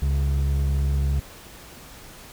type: tone pair together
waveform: triangle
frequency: 69.3 / 138.59 Hz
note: C#2 / C#3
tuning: 0 / 0 cents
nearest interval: octave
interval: 1200 cents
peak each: -18 / -25 dBFS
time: 0.02-1.2 s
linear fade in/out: 5 ms
effects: pink hiss -44 dBFS RMS until 2.32 s